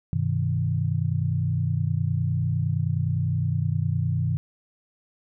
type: tone cluster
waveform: sine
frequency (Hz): 98.3 / 127.5 / 157.8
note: G2 / C3 / D#3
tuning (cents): +5 / -44 / +25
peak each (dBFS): -26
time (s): 0.13-4.37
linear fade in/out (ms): 0
effects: none